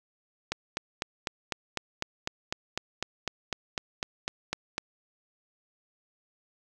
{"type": "click train", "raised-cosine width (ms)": 0.2, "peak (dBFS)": -12, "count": 18, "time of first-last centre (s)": [0.52, 4.781], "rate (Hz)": 3.99, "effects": []}